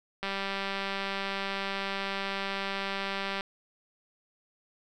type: click train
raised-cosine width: 0.3 ms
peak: -17 dBFS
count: 624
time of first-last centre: 0.23-3.409 s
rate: 196 Hz
effects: none